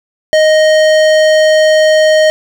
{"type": "tone with hard clipping", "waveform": "sine", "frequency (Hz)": 622.3, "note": "D#5", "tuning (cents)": 0, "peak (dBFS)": -7, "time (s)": [0.33, 2.3], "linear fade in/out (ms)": 0, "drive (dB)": 16, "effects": []}